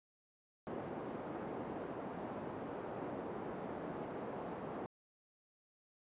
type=band-pass noise; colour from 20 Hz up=pink; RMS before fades=-44 dBFS; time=0.67-4.86 s; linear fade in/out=0 ms; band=230 to 800 Hz; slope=12 dB/octave; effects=resampled to 8000 Hz